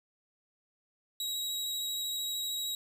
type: tone with vibrato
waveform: sawtooth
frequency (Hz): 3847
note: B7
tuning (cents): -46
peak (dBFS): -30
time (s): 1.2-2.75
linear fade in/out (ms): 2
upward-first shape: sine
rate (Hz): 13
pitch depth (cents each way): 15
effects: none